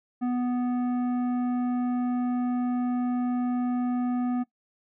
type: tone with tanh clipping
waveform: triangle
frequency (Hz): 246.9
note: B3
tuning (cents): 0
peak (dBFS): -26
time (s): 0.21-4.44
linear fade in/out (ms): 20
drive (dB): 15
effects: noise-tail reverb RT60 0.1 s tail -18 dB re dry